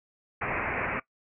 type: low-pass noise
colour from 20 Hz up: white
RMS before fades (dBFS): -31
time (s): 0.41-1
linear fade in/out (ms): 10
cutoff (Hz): 2500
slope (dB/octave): 96
effects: noise-tail reverb RT60 0.1 s tail -18 dB re dry